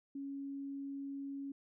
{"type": "tone", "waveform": "sine", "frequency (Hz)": 277.2, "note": "C#4", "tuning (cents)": 0, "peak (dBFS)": -40, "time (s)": [0.15, 1.52], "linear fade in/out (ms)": 5, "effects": []}